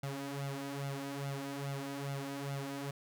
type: tone with flanger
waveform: sawtooth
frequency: 139.2 Hz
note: C#3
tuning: 8 cents sharp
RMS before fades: -40 dBFS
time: 0.03-2.91 s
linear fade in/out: 5 ms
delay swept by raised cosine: 1.4 to 4.1 ms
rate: 2.4 Hz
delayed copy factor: +0.75
effects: none